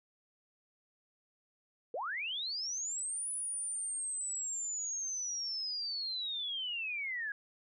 sine linear two-way sweep, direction up then down, 422.8 to 9956 to 1624 Hz, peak -35 dBFS, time 1.94-7.32 s, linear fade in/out 2 ms, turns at 3.3 s, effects none

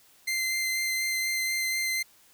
sawtooth tone with vibrato, 2078 Hz, C7, 12 cents flat, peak -23 dBFS, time 0.27-2.03 s, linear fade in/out 10 ms, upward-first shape sine, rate 4.1 Hz, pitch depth 10 cents each way, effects white hiss -59 dBFS RMS until 2.33 s

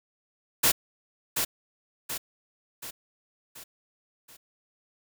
white noise with echo, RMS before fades -21 dBFS, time 0.63-0.72 s, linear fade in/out 10 ms, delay 730 ms, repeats 5, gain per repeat -6 dB, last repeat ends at 4.37 s, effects none

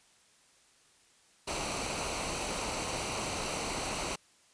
pink noise with comb filter, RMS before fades -35 dBFS, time 1.47-4.16 s, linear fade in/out 10 ms, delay 0.58 ms, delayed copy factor -0.55, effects white hiss -64 dBFS RMS until 4.53 s + resampled to 22050 Hz

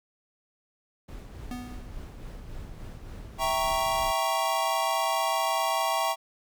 brown noise with tremolo, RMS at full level -39 dBFS, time 1.08-4.12 s, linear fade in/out 10 ms, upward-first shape sine, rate 3.5 Hz, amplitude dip 35%
square tone with exponential decay, 246.9 Hz, B3, in tune, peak -33 dBFS, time 1.51-2.2 s, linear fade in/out 2 ms, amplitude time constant 150 ms
square chord, E diminished seventh, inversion none, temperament equal, 659.3 / 784 / 932.3 / 1108.7 Hz, E5 / G5 / Bb5 / Db6, 0 / 0 / 0 / 0 cents, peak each -31 dBFS, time 3.38-6.16 s, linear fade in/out 50 ms
effects none

